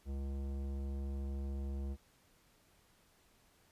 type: tone with tanh clipping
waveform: sine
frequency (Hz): 68.7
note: C#2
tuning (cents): -15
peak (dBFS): -39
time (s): 0.05-1.97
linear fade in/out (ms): 50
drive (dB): 16
effects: pink hiss -69 dBFS RMS until 3.71 s + resampled to 32000 Hz